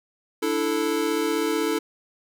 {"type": "chord", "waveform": "square", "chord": "D suspended second", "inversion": "none", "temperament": "equal", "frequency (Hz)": [293.7, 329.6, 440], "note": ["D4", "E4", "A4"], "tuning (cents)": [0, 0, 0], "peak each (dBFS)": [-29, -27, -26], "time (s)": [0.42, 1.79], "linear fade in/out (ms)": 10, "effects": []}